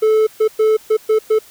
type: tone bursts at uneven times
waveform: triangle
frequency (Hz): 435.3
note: A4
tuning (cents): -19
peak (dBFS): -8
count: 6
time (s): 0.02-0.27 / 0.4-0.48 / 0.59-0.77 / 0.9-0.97 / 1.09-1.19 / 1.3-1.39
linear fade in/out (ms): 10
effects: white hiss -44 dBFS RMS until 1.5 s